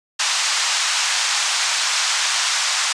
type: band-pass noise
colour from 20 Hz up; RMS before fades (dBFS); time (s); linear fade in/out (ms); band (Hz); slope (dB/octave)
white; -20; 0.19-2.93; 10; 830 to 7100; 24
effects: resampled to 22050 Hz